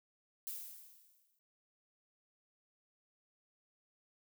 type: noise with exponential decay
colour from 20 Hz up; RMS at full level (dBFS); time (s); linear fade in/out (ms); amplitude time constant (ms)
violet; -41; 0.47-1.39; 0; 200
effects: none